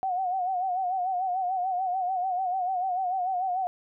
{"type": "tone with vibrato", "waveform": "sine", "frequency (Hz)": 740, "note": "F#5", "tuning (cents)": 0, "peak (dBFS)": -25, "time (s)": [0.03, 3.67], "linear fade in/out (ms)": 0, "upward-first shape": "sine", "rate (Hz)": 6.8, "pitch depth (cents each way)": 74, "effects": []}